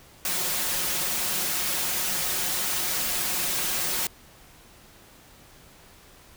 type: noise with comb filter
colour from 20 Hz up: white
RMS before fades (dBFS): -27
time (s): 0.25-4.07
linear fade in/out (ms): 2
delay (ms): 5.5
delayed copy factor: +0.6
effects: pink hiss -52 dBFS RMS until 6.36 s